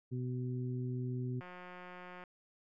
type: harmonic tone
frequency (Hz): 125.5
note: B2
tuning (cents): +28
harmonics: 1 / 2 / 3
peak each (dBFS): -36 / -42 / -46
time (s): 0.11-1.41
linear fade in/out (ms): 20
type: click train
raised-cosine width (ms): 0.5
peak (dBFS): -35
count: 150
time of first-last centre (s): 1.41-2.238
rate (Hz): 180
effects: none